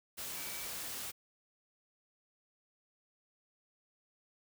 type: tone in noise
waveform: sine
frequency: 2298 Hz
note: D7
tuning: 38 cents flat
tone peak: -51 dBFS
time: 0.35-0.67 s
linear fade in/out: 20 ms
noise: white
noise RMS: -42 dBFS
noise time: 0.17-1.12 s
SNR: -12 dB
effects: none